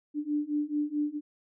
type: beating tone pair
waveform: sine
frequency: 293.7 / 298.3 Hz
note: D4 / D4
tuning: 0 / +27 cents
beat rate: 4.6 Hz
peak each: -31 / -30 dBFS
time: 0.14-1.21 s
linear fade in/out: 50 ms
effects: none